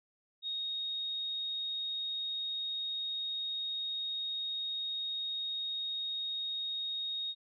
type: tone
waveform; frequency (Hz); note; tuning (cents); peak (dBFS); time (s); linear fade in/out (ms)
sine; 3735; A#7; +3; -34; 0.42-7.35; 50
effects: none